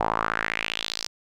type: tone with band-pass filter sweep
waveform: sawtooth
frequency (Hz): 55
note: A1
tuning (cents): 0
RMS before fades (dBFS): -28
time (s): 0-1.07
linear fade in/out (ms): 5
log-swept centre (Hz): 810 to 5400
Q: 3.4
effects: none